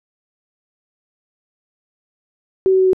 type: tone with pitch steps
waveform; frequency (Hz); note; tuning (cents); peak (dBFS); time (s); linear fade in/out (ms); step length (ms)
sine; 380 / 377.8 / 375.6 / 373.5; F#4 / F#4 / F#4 / F#4; +46 / +36 / +26 / +16; -10; 2.66-2.932; 0; 68
effects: none